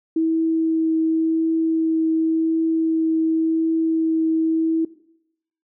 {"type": "tone with vibrato", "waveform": "sine", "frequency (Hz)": 323, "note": "E4", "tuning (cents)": -35, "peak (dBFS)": -16, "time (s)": [0.16, 4.85], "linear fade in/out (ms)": 5, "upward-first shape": "triangle", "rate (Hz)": 0.91, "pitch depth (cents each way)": 10, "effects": ["noise-tail reverb RT60 0.8 s tail -19 dB re dry"]}